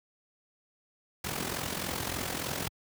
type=noise with amplitude modulation; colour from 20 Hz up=pink; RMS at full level=-31 dBFS; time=1.24-2.68 s; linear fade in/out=5 ms; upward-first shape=sine; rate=43.4 Hz; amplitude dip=65%; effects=high-pass 80 Hz 12 dB/octave